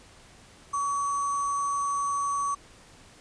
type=tone with sample-and-hold; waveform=sine; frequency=1128 Hz; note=C#6; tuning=30 cents sharp; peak=-25 dBFS; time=0.73-2.55 s; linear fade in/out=10 ms; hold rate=7350 Hz; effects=pink hiss -53 dBFS RMS until 3.2 s + resampled to 22050 Hz